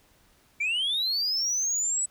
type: linear sweep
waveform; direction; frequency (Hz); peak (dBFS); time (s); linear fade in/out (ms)
sine; up; 2280 to 7970; -22; 0.6-2.06; 10
effects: tanh soft clip ceiling -23 dBFS + pink hiss -62 dBFS RMS until 2.1 s